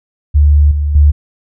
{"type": "tone with level steps", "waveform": "sine", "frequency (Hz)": 73.42, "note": "D2", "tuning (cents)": 0, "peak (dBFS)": [-4, -11, -3], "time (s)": [0.34, 1.12], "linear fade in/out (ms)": 20, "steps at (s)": [0.71, 0.95], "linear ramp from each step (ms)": 5, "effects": []}